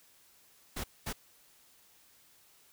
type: noise bursts at uneven times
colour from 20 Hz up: pink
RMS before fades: -37 dBFS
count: 2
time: 0.76-0.84 / 1.06-1.13 s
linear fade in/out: 10 ms
effects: white hiss -63 dBFS RMS until 2.72 s